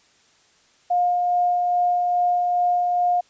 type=tone with tremolo; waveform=sine; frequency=711 Hz; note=F5; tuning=31 cents sharp; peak=-16 dBFS; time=0.9-3.21 s; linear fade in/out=10 ms; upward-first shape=sine; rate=2.4 Hz; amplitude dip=25%; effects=white hiss -58 dBFS RMS until 3.29 s + resampled to 16000 Hz